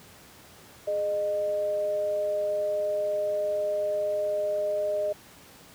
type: tone pair together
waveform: sine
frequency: 417.9 / 612 Hz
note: G#4 / D#5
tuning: +11 / -29 cents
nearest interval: perfect fifth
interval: 660 cents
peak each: -35 / -25 dBFS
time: 0.87-5.13 s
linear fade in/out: 10 ms
effects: pink hiss -51 dBFS RMS until 5.74 s + high-pass 80 Hz 12 dB/octave